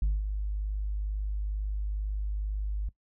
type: tone with ADSR envelope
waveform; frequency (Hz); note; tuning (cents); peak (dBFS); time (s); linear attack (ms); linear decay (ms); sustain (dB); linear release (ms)
sine; 51.1; G#1; -27; -20; 0.02-2.89; 3; 200; -8; 4
effects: noise-tail reverb RT60 0.1 s tail -19 dB re dry + tanh soft clip ceiling -22 dBFS